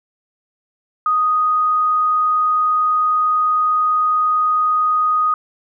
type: tone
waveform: sine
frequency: 1244.5 Hz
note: D#6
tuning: in tune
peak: -13 dBFS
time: 1.06-5.34 s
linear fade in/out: 2 ms
effects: none